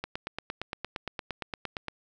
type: click train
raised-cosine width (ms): 0.3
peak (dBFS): -17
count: 17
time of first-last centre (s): 0.04-1.883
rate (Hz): 8.68
effects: none